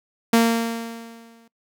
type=tone with exponential decay; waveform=sawtooth; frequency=229.9 Hz; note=A#3; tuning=24 cents flat; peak=-8 dBFS; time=0.33-1.48 s; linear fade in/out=5 ms; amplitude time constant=250 ms; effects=noise-tail reverb RT60 0.1 s tail -22 dB re dry